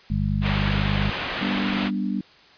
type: harmonic tone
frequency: 50.2 Hz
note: G1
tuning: 42 cents sharp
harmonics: 1 / 2 / 3 / 4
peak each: -26 / -26 / -26 / -26 dBFS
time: 0.1-1.1 s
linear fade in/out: 5 ms
type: low-pass noise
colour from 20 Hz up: white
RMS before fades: -29 dBFS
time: 0.41-1.91 s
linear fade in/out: 50 ms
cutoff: 3300 Hz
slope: 24 dB/octave
type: chord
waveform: sine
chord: G major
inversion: none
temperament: equal with one note detuned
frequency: 196 / 243.5 / 293.7 Hz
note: G3 / B3 / D4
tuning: 0 / -24 / 0 cents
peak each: -25 / -28 / -30 dBFS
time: 1.41-2.21 s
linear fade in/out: 5 ms
effects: white hiss -51 dBFS RMS until 2.57 s + resampled to 11025 Hz